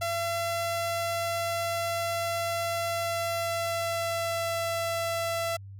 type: tone with pitch glide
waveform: sawtooth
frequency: 677 to 670 Hz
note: E5 to E5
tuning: +46 to +28 cents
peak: -24 dBFS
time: 0.01-5.57 s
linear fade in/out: 10 ms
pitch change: -18 cents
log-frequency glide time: 2.88-4.54 s
effects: added 98 Hz sine -41 dBFS peak until 5.79 s